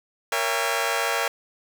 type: chord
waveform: 15% pulse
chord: A# diminished seventh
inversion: none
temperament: just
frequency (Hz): 466.2 / 559.4 / 671.3 / 805.5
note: A#4 / C#5 / E5 / G5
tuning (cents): 0 / +16 / +31 / +47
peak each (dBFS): -22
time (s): 0.32-1.28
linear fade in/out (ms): 2
effects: none